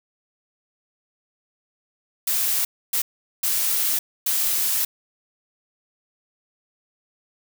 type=noise bursts at uneven times; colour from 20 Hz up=blue; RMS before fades=-22 dBFS; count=4; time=2.27-2.65 / 2.93-3.02 / 3.43-3.99 / 4.26-4.85 s; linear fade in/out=5 ms; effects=none